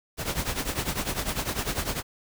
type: noise with tremolo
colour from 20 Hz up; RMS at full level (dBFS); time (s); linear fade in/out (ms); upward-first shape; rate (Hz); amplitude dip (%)
pink; -26; 0.17-2.03; 50; triangle; 10; 85
effects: none